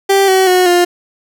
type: tone with pitch steps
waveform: 30% pulse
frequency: 392 / 378.4 / 365.3 / 352.7 Hz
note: G4 / F#4 / F#4 / F4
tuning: 0 / +39 / -22 / +17 cents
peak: -5 dBFS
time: 0.09-0.85 s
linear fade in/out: 10 ms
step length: 190 ms
effects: none